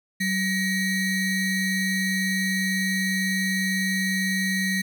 square ring-modulated tone, 1041 Hz, C6, 9 cents flat, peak -20 dBFS, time 0.2-4.82 s, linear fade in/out 10 ms, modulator 851 Hz, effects 9-bit

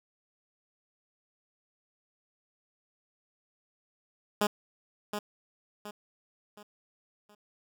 10% pulse tone with echo, 207.9 Hz, G#3, 2 cents sharp, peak -16 dBFS, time 4.41-4.47 s, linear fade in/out 5 ms, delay 720 ms, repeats 4, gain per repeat -8 dB, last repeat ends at 7.35 s, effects none

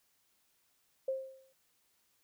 sine tone with exponential decay, 530 Hz, C5, 22 cents sharp, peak -29 dBFS, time 1.08-1.53 s, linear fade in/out 5 ms, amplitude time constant 96 ms, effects white hiss -74 dBFS RMS until 2.23 s

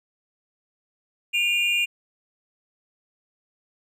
triangle tone pair together, 2426 / 2794 Hz, D#7 / F7, -44 / 0 cents, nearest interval major second, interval 244 cents, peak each -21 dBFS, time 1.33-1.86 s, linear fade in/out 20 ms, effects none

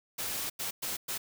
white noise bursts at uneven times, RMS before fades -35 dBFS, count 4, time 0.18-0.5 / 0.59-0.71 / 0.82-0.97 / 1.08-1.18 s, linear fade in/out 10 ms, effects none

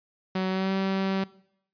sawtooth tone with pitch glide, 187.7 to 192.53 Hz, F#3 to G3, +25 to -31 cents, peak -21 dBFS, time 0.35-1.24 s, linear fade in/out 5 ms, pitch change +44 cents, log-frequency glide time 0.5-0.72 s, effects noise-tail reverb RT60 0.7 s tail -20 dB re dry + resampled to 11025 Hz

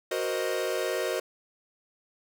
45% pulse chord, C half-diminished seventh, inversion second, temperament equal, 370 / 466.2 / 523.3 / 622.3 Hz, Gb4 / Bb4 / C5 / Eb5, 0 / 0 / 0 / 0 cents, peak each -33 dBFS, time 0.11-1.2 s, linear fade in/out 5 ms, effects none

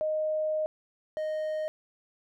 sine / triangle tone pair in turn, 620 / 620 Hz, D#5 / D#5, -6 / -6 cents, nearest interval unison, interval 0 cents, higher neither, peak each -26 / -27 dBFS, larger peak first, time 0.01-0.66 / 1.17-1.68 s, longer first, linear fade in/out 0 ms, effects none

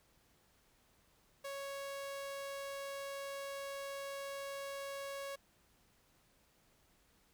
sawtooth tone, 554.4 Hz, C#5, in tune, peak -38 dBFS, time 1.44-5.36 s, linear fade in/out 10 ms, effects pink hiss -71 dBFS RMS until 7.33 s

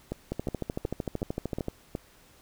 two click trains, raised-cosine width 2 ms, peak -18 / -17 dBFS, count 6 / 19, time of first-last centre 0.12-1.952 / 0.32-1.684 s, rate 2.73 / 13.2 Hz, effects pink hiss -58 dBFS RMS until 2.41 s

